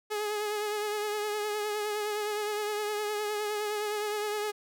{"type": "tone with vibrato", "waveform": "sawtooth", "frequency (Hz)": 419.9, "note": "G#4", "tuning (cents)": 19, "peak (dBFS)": -26, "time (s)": [0.1, 4.52], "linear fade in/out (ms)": 20, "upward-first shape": "triangle", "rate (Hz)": 9.7, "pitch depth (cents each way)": 38, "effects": []}